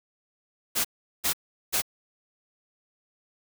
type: noise bursts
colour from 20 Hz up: white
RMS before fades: -25 dBFS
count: 3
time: 0.75-1.821 s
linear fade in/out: 20 ms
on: 97 ms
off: 390 ms
effects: none